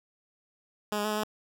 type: tone with pitch steps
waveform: 10% pulse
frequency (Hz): 209.6 / 206.9 / 213.7 / 211.4 / 213.6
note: G#3 / G#3 / G#3 / G#3 / G#3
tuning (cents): +16 / -6 / +50 / +31 / +49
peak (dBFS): -20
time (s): 0.92-1.235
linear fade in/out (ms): 2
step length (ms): 63
effects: none